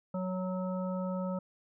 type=harmonic tone; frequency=185 Hz; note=F#3; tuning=in tune; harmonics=1 / 3 / 5 / 7; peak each=-33 / -37 / -45 / -45 dBFS; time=0.14-1.39 s; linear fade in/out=5 ms; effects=none